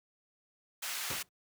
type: high-pass noise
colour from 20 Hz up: pink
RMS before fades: -38 dBFS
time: 0.82-1.23 s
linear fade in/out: 10 ms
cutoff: 1500 Hz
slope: 12 dB/octave
type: noise with exponential decay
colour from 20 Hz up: pink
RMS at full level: -35 dBFS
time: 1.1-1.29 s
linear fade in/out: 2 ms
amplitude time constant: 40 ms
effects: high-pass 80 Hz 12 dB/octave